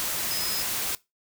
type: tone in noise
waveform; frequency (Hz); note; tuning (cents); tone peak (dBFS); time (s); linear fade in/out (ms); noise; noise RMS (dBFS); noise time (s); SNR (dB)
sine; 5080; D#8; +35; -29; 0.31-0.62; 0; white; -29; 0-0.95; -3
effects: noise-tail reverb RT60 0.2 s tail -20 dB re dry